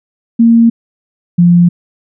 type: tone pair in turn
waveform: sine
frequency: 230.9 / 173.98 Hz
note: A#3 / F3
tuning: -16 / -6 cents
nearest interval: perfect fourth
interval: 490 cents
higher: first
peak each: -3 dBFS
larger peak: neither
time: 0.39-0.7 / 1.38-1.69 s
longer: neither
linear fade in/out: 10 ms
effects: none